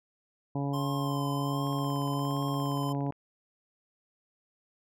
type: harmonic tone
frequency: 140.5 Hz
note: C#3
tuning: 24 cents sharp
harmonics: 1 / 2 / 3 / 4 / 5 / 6 / 7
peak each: -31 / -33 / -41 / -42 / -41 / -43 / -44 dBFS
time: 0.55-3.11 s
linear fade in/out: 5 ms
type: tone with vibrato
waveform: square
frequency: 1046.5 Hz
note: C6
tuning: in tune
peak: -37 dBFS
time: 0.73-2.93 s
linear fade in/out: 10 ms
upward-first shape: sine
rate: 1.3 Hz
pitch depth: 37 cents each way
type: click train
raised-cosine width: 0.5 ms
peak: -39 dBFS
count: 26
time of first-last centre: 1.67-3.123 s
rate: 17.2 Hz
effects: none